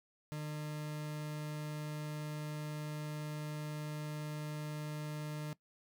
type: tone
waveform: 40% pulse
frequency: 151 Hz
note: D3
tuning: 48 cents sharp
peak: -38 dBFS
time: 0.32-5.53 s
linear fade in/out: 0 ms
effects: noise-tail reverb RT60 0.1 s tail -19 dB re dry